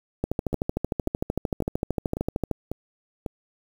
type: two click trains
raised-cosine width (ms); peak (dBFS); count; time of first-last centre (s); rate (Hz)
2; -15 / -11; 6 / 31; 0.53-3.262 / 0.24-2.513; 1.83 / 13.2
effects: 7-bit